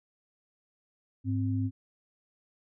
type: tone pair together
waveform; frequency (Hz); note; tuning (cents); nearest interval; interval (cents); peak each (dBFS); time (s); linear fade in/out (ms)
sine; 103.83 / 261.6; G#2 / C4; 0 / 0; octave + major third; 1600; -28 / -31; 1.24-1.71; 50
effects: none